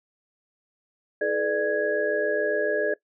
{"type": "tone cluster", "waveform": "sine", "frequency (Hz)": [324, 427.2, 494.3, 594, 1663], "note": ["E4", "G#4", "B4", "D5", "G#6"], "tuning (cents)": [-30, 49, 1, 20, 2], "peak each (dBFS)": [-35, -26, -32, -26, -28], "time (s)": [1.21, 2.94], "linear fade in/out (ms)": 5, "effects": ["noise-tail reverb RT60 0.1 s tail -20 dB re dry"]}